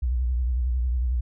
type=tone with vibrato; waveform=sine; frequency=61.74 Hz; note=B1; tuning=in tune; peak=-21 dBFS; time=0.02-1.21 s; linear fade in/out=10 ms; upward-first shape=sine; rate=11 Hz; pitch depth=100 cents each way; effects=none